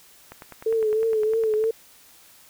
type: click train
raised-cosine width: 0.5 ms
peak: -24 dBFS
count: 14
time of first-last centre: 0.32-1.64 s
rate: 9.85 Hz
type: tone with vibrato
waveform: sine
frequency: 440 Hz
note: A4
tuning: in tune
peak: -19 dBFS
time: 0.66-1.71 s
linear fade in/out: 5 ms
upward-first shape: triangle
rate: 3.1 Hz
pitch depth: 60 cents each way
effects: white hiss -52 dBFS RMS until 2.49 s